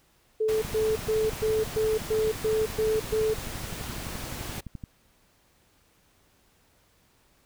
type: tone bursts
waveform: sine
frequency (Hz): 436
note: A4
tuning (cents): -16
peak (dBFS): -22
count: 9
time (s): 0.4-3.34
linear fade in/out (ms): 10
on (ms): 220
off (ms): 120
type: noise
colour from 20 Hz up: pink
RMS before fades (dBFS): -37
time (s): 0.48-4.61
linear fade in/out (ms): 10
type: click train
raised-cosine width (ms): 5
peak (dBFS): -25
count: 50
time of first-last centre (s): 0.65-4.838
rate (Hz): 11.7
effects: pink hiss -64 dBFS RMS until 7.45 s